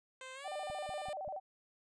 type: tone with pitch glide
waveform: 10% pulse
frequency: 520 to 597.3 Hz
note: C5 to D5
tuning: -11 to +29 cents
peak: -38 dBFS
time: 0.21-1.13 s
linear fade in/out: 2 ms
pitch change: +240 cents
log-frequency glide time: 0.34-0.48 s
type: tone with vibrato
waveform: sine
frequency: 676 Hz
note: E5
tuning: 43 cents sharp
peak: -39 dBFS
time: 0.44-1.4 s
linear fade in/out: 20 ms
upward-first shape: square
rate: 13 Hz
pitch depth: 210 cents each way
type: click train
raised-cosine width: 5 ms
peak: -40 dBFS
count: 4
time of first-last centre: 0.7-1.278 s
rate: 5.19 Hz
effects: resampled to 22050 Hz